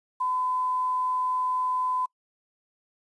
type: tone with quantisation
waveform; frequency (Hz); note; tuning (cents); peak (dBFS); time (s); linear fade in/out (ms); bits
sine; 1012; B5; +42; -24; 0.2-2.06; 10; 9
effects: noise-tail reverb RT60 0.1 s tail -25 dB re dry + resampled to 24000 Hz